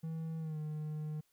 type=tone with pitch glide; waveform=triangle; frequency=161.5 to 153.05 Hz; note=E3 to D#3; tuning=-35 to -28 cents; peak=-35 dBFS; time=0.03-1.21 s; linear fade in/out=10 ms; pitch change=-93 cents; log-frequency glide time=0.39-0.58 s; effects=white hiss -75 dBFS RMS until 1.32 s